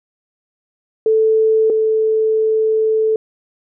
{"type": "tone pair in turn", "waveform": "sine", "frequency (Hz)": [440, 438.5], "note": ["A4", "A4"], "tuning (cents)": [0, -6], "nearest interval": "unison", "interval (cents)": 6, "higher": "first", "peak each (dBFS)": [-10, -12], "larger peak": "first", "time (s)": [[1.06, 1.7], [1.7, 3.16]], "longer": "second", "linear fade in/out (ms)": 2, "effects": []}